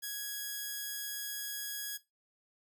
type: tone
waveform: 5% pulse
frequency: 1661.2 Hz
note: G#6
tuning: in tune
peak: -26 dBFS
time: 0.02-1.98 s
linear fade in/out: 20 ms
effects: noise-tail reverb RT60 0.2 s tail -17 dB re dry